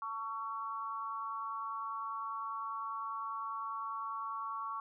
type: tone with amplitude modulation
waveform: sine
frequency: 1120 Hz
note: C#6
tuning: 18 cents sharp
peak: -33 dBFS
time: 0.02-4.8 s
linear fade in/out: 2 ms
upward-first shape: sine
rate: 225 Hz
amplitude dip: 85%
effects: none